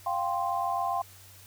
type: chord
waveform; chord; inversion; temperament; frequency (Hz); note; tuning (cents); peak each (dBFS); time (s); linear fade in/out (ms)
sine; F suspended second; none; just; 698.5 / 785.8 / 1047.7; F5 / G5 / C6; 0 / +4 / +2; -31; 0.06-1.02; 5
effects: added 95 Hz sine -54 dBFS peak until 1.46 s + white hiss -53 dBFS RMS until 1.46 s